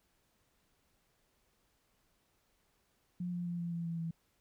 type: tone with pitch steps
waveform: sine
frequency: 177.5 / 175.36 / 173.25 / 171.16 / 169.09 / 167.05 / 165.04 Hz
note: F3 / F3 / F3 / F3 / E3 / E3 / E3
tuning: +28 / +7 / -14 / -35 / +44 / +23 / +2 cents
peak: -35 dBFS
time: 3.2-4.11 s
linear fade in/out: 5 ms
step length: 130 ms
effects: pink hiss -75 dBFS RMS until 4.4 s